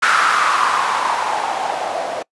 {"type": "noise with low-pass filter sweep", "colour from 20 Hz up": "violet", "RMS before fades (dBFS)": -18, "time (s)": [0.02, 2.23], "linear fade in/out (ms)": 10, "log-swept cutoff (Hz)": [1400, 630], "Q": 4.6, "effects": ["noise-tail reverb RT60 0.1 s tail -24 dB re dry", "resampled to 24000 Hz"]}